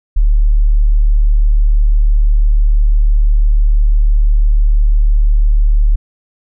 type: tone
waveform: sine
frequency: 37 Hz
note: D1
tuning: 14 cents sharp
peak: -6 dBFS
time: 0.16-5.96 s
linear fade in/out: 10 ms
effects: none